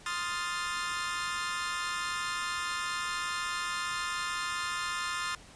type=chord; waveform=sawtooth; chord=F dominant seventh; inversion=second; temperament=equal; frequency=1046.5 / 1244.5 / 1396.9 / 1760 Hz; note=C6 / Eb6 / F6 / A6; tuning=0 / 0 / 0 / 0 cents; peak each=-34 dBFS; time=0.06-5.35 s; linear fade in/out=2 ms; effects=pink hiss -53 dBFS RMS until 5.55 s + resampled to 22050 Hz